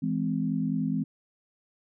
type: tone cluster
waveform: sine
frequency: 164.1 / 208.3 / 258.2 Hz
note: E3 / G#3 / C4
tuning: -8 / +5 / -23 cents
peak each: -30 / -30 / -29 dBFS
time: 0.02-1.04 s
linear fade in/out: 10 ms
effects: none